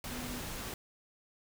sine tone in noise, 246.9 Hz, B3, in tune, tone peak -42 dBFS, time 0.12-0.4 s, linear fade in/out 2 ms, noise pink, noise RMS -41 dBFS, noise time 0.04-0.74 s, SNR -4 dB, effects none

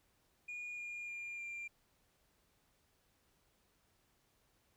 sine tone with pitch steps, 2439 / 2419 / 2400 / 2381 Hz, D#7 / D#7 / D7 / D7, -35 / -49 / +37 / +23 cents, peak -40 dBFS, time 0.48-1.68 s, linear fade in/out 10 ms, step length 300 ms, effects tanh soft clip ceiling -41 dBFS + pink hiss -75 dBFS RMS until 4.76 s

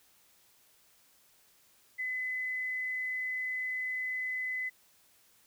sine tone, 2018 Hz, B6, 37 cents sharp, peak -32 dBFS, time 1.98-4.7 s, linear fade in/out 20 ms, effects white hiss -65 dBFS RMS until 5.46 s

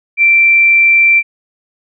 sine tone, 2349 Hz, D7, in tune, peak -5 dBFS, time 0.17-1.23 s, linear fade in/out 50 ms, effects none

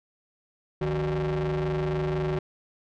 45% pulse ring-modulated tone, 110 Hz, A2, in tune, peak -22 dBFS, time 0.81-2.39 s, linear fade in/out 5 ms, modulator 263 Hz, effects low-pass 3000 Hz 12 dB/octave

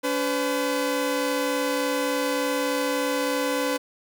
sawtooth tone pair together, 284.3 / 505.2 Hz, C#4 / B4, +44 / +39 cents, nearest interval minor seventh, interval 995 cents, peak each -23 / -21 dBFS, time 0.03-3.78 s, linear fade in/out 20 ms, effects none

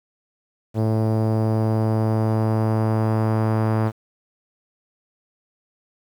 sawtooth tone with low-pass filter sweep, 110 Hz, A2, in tune, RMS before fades -20 dBFS, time 0.74-3.92 s, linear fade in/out 50 ms, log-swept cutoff 630 to 1200 Hz, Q 1.1, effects 8-bit

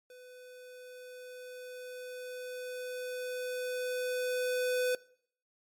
square tone with level ramp, 501 Hz, B4, 25 cents sharp, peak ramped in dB -51 to -28 dBFS, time 0.1-4.95 s, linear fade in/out 2 ms, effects noise-tail reverb RT60 0.6 s tail -22 dB re dry + MP3 64 kbps

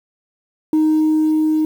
sine tone with level ramp, 311.1 Hz, D#4, in tune, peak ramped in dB -9 to -12 dBFS, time 0.73-1.65 s, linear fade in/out 2 ms, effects tanh soft clip ceiling -10 dBFS + 7-bit

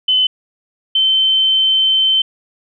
sine tone pair in turn, 3036 / 3087 Hz, F#7 / G7, +44 / -27 cents, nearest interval unison, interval 29 cents, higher second, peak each -10 dBFS, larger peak neither, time 0.08-0.27 / 0.95-2.22 s, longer second, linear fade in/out 5 ms, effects none

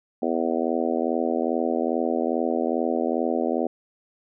harmonic tone, 82.41 Hz, E2, in tune, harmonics 3 / 4 / 5 / 6 / 7 / 8 / 9, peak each -27 / -28 / -29 / -30 / -30 / -31 / -32 dBFS, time 0.22-3.67 s, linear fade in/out 5 ms, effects none

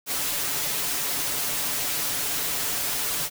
white noise with comb filter, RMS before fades -27 dBFS, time 0.06-3.3 s, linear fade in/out 50 ms, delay 6.9 ms, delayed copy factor +0.55, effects none

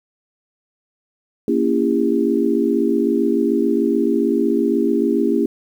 sine chord, A# diminished seventh, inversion none, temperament just, 233.1 / 279.7 / 335.6 / 402.8 Hz, A#3 / C#4 / E4 / G4, 0 / +16 / +31 / +47 cents, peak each -20 dBFS, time 1.48-5.46 s, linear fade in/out 2 ms, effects 8-bit

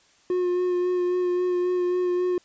triangle tone with vibrato, 359.2 Hz, F4, 49 cents sharp, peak -19 dBFS, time 0.3-2.38 s, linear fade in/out 2 ms, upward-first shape sine, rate 3.7 Hz, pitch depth 18 cents each way, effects white hiss -59 dBFS RMS until 2.44 s + resampled to 16000 Hz

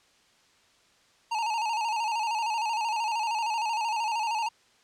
square tone with vibrato, 890 Hz, A5, 20 cents sharp, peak -27 dBFS, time 1.31-4.49 s, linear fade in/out 10 ms, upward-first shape square, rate 13 Hz, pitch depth 70 cents each way, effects white hiss -62 dBFS RMS until 4.83 s + low-pass 6000 Hz 12 dB/octave

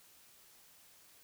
silence, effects white hiss -62 dBFS RMS until 1.23 s

